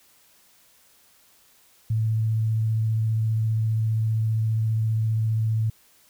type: tone with vibrato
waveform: sine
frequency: 110.7 Hz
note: A2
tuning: 11 cents sharp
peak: -20 dBFS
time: 1.9-5.7 s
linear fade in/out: 5 ms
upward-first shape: sine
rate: 15 Hz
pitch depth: 13 cents each way
effects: white hiss -58 dBFS RMS until 6.09 s